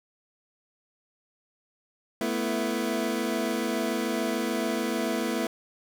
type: chord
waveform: 25% pulse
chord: A suspended second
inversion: none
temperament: equal with one note detuned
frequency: 220 / 246.9 / 331.2 Hz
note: A3 / B3 / E4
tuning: 0 / 0 / +8 cents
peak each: -27 dBFS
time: 2.21-5.47 s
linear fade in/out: 2 ms
effects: none